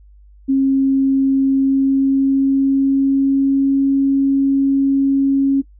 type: tone with pitch glide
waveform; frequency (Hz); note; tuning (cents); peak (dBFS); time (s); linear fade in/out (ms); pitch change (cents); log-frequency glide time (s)
sine; 270 to 273.9; C#4 to C#4; -45 to -21; -11; 0.48-5.62; 20; +24; 1.46-3.86
effects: noise-tail reverb RT60 0.1 s tail -17 dB re dry + added 50 Hz sine -42 dBFS peak until 5.79 s